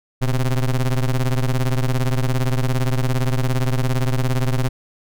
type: ring-modulated tone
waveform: square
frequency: 65.41 Hz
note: C2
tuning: in tune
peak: -14 dBFS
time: 0.21-4.69 s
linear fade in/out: 10 ms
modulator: 56.7 Hz
effects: none